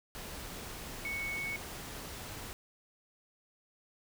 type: tone in noise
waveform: sine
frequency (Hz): 2217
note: C#7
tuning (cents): 0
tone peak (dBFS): -35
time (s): 1.05-1.56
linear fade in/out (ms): 0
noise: pink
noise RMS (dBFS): -44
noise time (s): 0.15-2.53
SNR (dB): +6
effects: none